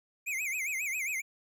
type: tone with vibrato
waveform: square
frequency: 2299 Hz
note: D7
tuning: 37 cents flat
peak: -32 dBFS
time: 0.26-1.22 s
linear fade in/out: 20 ms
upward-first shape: sine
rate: 7.4 Hz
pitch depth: 190 cents each way
effects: none